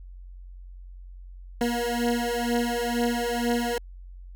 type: beating tone pair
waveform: 20% pulse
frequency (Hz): 237.1 / 239.2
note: A#3 / A#3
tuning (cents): +30 / +45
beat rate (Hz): 2.1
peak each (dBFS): -22 / -22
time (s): 1.61-3.78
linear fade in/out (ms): 2
effects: added 45 Hz sine -40 dBFS peak until 4.35 s